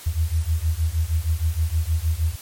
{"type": "beating tone pair", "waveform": "sine", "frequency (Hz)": [77.3, 83.7], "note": ["D#2", "E2"], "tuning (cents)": [-11, 27], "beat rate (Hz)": 6.4, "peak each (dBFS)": [-22, -22], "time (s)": [0.06, 2.36], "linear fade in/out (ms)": 10, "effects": ["white hiss -41 dBFS RMS until 2.41 s", "MP3 64 kbps"]}